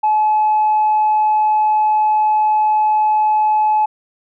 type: tone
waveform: sine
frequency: 856 Hz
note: A5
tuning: 48 cents flat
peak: -10 dBFS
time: 0.03-3.86 s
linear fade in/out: 10 ms
effects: tanh soft clip ceiling -8 dBFS